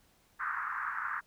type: band-pass noise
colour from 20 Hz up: pink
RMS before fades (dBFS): -36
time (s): 0.39-1.21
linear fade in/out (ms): 20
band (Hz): 1100 to 1700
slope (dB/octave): 48
effects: pink hiss -67 dBFS RMS until 1.26 s